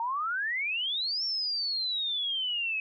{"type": "exponential two-way sweep", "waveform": "sine", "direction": "up then down", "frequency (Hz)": [898, 5500, 2538], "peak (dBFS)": -28, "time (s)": [0, 2.8], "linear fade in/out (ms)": 2, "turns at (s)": 1.24, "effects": []}